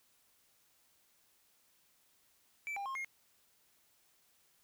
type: tone with pitch steps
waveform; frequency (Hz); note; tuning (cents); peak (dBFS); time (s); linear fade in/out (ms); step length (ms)
triangle; 2323 / 799 / 1069 / 2139; D7 / G5 / C6 / C7; -20 / +33 / +37 / +38; -36; 2.67-3.046; 0; 94
effects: white hiss -71 dBFS RMS until 4.63 s